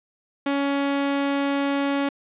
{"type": "tone", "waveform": "sawtooth", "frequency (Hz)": 280, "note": "C#4", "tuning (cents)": 18, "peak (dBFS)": -17, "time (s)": [0.46, 2.09], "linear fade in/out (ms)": 5, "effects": ["resampled to 8000 Hz", "9-bit"]}